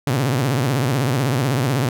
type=tone with vibrato; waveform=sawtooth; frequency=130.81 Hz; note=C3; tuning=in tune; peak=-13 dBFS; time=0.07-1.89 s; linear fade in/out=2 ms; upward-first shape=triangle; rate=16 Hz; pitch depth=250 cents each way; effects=none